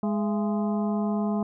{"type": "harmonic tone with a mistuned harmonic", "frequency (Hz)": 207.7, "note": "G#3", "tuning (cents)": 0, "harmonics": [1, 2, 3, 4, 5, 6], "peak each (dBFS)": [-24, -34, -34, -38, -39, -45], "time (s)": [0.03, 1.43], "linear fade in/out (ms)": 2, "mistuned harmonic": 3, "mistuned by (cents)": 130, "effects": []}